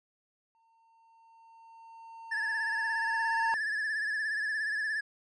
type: tone with exponential growth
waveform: triangle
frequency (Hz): 910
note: A#5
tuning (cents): -42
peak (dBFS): -25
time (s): 0.55-3.54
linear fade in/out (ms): 0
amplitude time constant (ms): 650
type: tone with vibrato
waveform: triangle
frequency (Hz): 1727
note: A6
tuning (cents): -33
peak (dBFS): -28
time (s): 2.31-5.01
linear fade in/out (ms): 10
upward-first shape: sine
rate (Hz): 17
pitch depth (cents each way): 62
effects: resampled to 24000 Hz